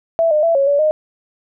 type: tone with pitch steps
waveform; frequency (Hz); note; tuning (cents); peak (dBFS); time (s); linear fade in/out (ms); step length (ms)
sine; 662 / 607 / 667 / 552 / 571 / 616; E5 / D#5 / E5 / C#5 / D5 / D#5; +7 / -43 / +20 / -7 / -49 / -17; -11; 0.19-0.91; 0; 120
effects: none